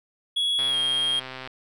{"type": "tone with pitch glide", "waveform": "triangle", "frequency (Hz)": [3353, 3233], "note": ["G#7", "G#7"], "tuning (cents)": [16, -47], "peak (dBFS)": -20, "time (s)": [0.36, 1.2], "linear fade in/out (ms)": 10, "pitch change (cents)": -63, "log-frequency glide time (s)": [0.68, 0.76]}
{"type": "click train", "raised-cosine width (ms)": 0.3, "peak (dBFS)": -20, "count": 116, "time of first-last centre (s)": [0.59, 1.475], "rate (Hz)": 130}
{"effects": []}